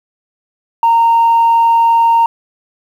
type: tone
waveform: sine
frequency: 923 Hz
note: A#5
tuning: 17 cents flat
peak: -5 dBFS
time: 0.83-2.26 s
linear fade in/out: 2 ms
effects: tanh soft clip ceiling -4 dBFS + 7-bit